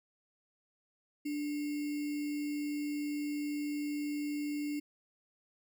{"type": "tone with sample-and-hold", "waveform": "sine", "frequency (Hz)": 293.7, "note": "D4", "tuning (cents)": 0, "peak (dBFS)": -33, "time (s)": [1.25, 4.8], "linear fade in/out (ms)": 10, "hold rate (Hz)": 2450, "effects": []}